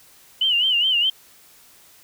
sine tone with vibrato, 2960 Hz, F#7, in tune, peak -16 dBFS, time 0.41-1.1 s, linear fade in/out 5 ms, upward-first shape sine, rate 4.8 Hz, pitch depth 110 cents each way, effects white hiss -51 dBFS RMS until 2.03 s

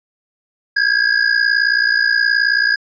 square ring-modulated tone, 1644 Hz, G#6, 18 cents flat, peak -10 dBFS, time 0.76-2.76 s, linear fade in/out 10 ms, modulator 29.4 Hz, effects resampled to 16000 Hz

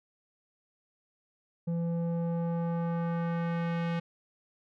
square tone with low-pass filter sweep, 168.8 Hz, E3, 41 cents sharp, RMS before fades -31 dBFS, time 1.67-4 s, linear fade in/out 10 ms, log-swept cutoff 390 to 2800 Hz, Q 1.1, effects none

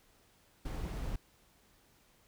brown noise, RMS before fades -38 dBFS, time 0.65-1.16 s, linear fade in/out 5 ms, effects pink hiss -67 dBFS RMS until 2.27 s

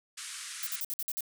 white band-pass noise, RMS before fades -42 dBFS, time 0.17-0.81 s, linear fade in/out 10 ms, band 1200 to 10000 Hz, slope 48 dB/octave
violet noise bursts, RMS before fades -34 dBFS, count 7, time 0.63-1.207 s, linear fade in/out 0 ms, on 37 ms, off 53 ms
effects none

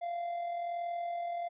triangle tone with amplitude modulation, 692 Hz, F5, 16 cents flat, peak -30 dBFS, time 0.01-1.49 s, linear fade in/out 20 ms, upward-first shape sine, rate 41.2 Hz, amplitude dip 40%, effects resampled to 8000 Hz

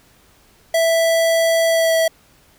square tone with pitch glide, 659.3 to 652.5 Hz, E5 to E5, 0 to -18 cents, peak -14 dBFS, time 0.74-2.08 s, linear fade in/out 5 ms, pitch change -18 cents, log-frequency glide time 1.69-1.95 s, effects pink hiss -53 dBFS RMS until 2.58 s

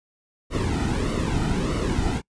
brown noise with flanger, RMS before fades -24 dBFS, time 0.5-2.22 s, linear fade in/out 50 ms, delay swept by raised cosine 1.2 to 1.85 ms, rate 1.6 Hz, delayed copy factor -0.75, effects noise-tail reverb RT60 0.1 s tail -25 dB re dry + resampled to 22050 Hz

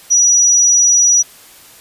sine tone, 5840 Hz, F#8, 24 cents flat, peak -7 dBFS, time 0.1-1.23 s, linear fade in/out 20 ms, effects white hiss -41 dBFS RMS until 1.8 s + resampled to 32000 Hz

